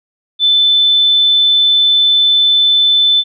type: tone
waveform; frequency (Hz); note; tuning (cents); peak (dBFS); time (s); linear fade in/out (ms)
sine; 3520; A7; 0; -7; 0.39-3.24; 50
effects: none